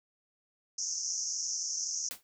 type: band-pass noise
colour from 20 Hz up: white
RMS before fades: -35 dBFS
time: 0.78-2.09 s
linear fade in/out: 5 ms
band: 5400 to 6600 Hz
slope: 96 dB/octave
type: noise with exponential decay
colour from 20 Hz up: white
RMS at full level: -35 dBFS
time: 2.11-2.23 s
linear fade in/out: 0 ms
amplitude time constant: 25 ms
effects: none